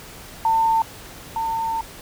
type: tone pair in turn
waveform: sine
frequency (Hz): 899 / 903.1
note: A5 / A5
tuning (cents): +37 / +45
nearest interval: unison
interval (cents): 8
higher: second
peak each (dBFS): -15 / -21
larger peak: first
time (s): 0.45-0.82 / 1.36-1.81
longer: second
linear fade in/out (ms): 2
effects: pink hiss -40 dBFS RMS until 2.01 s